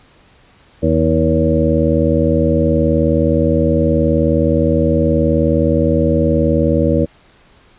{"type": "harmonic tone with a mistuned harmonic", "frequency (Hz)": 80, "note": "D#2", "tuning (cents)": 49, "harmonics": [1, 2, 3, 4, 6, 7], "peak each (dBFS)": [-18, -18, -18, -18, -18, -18], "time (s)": [0.82, 7.06], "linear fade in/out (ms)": 20, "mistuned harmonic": 1, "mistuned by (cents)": 18, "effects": ["pink hiss -49 dBFS RMS until 7.78 s", "resampled to 8000 Hz"]}